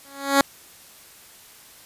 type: tone with exponential growth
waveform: 10% pulse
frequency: 277.2 Hz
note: C#4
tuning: in tune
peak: -3 dBFS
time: 0.05-0.41 s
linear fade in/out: 0 ms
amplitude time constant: 78 ms
effects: white hiss -48 dBFS RMS until 1.85 s + resampled to 32000 Hz